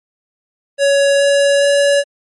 square tone with pitch steps, 560 / 563.6 / 567.2 Hz, C#5 / C#5 / C#5, +18 / +29 / +40 cents, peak -10 dBFS, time 0.78-2.04 s, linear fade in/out 50 ms, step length 420 ms, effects MP3 48 kbps

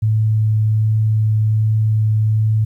sine tone with vibrato, 108.7 Hz, A2, 21 cents flat, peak -12 dBFS, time 0.02-2.65 s, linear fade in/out 10 ms, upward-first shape triangle, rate 1.3 Hz, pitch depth 8 cents each way, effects 9-bit

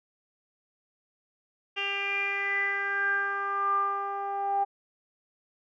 10% pulse tone with low-pass filter sweep, 398.2 Hz, G4, 27 cents sharp, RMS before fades -29 dBFS, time 1.76-4.65 s, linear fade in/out 20 ms, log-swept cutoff 2900 to 800 Hz, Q 9.1, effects none

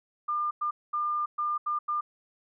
sine tone bursts at uneven times, 1202 Hz, D6, 40 cents sharp, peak -26 dBFS, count 6, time 0.28-0.51 / 0.61-0.71 / 0.93-1.26 / 1.38-1.58 / 1.66-1.79 / 1.88-2.01 s, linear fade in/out 10 ms, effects none

